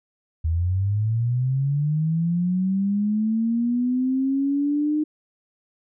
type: linear sweep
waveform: sine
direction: up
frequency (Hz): 78.3 to 306.5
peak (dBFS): -19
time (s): 0.44-5.04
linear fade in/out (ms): 10
effects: none